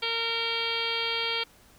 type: harmonic tone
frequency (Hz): 460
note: A#4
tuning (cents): -23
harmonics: 1 / 2 / 3 / 4 / 5 / 6 / 7 / 8 / 9 / 10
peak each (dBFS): -36 / -38 / -37 / -42 / -33 / -38 / -31 / -39 / -40 / -37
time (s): 0.02-1.44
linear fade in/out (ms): 10
effects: pink hiss -57 dBFS RMS until 1.78 s